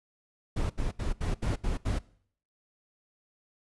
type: noise bursts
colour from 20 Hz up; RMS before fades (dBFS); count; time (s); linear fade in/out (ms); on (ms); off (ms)
brown; -29; 7; 0.56-1.99; 10; 140; 75
effects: noise-tail reverb RT60 0.6 s tail -21 dB re dry + resampled to 24000 Hz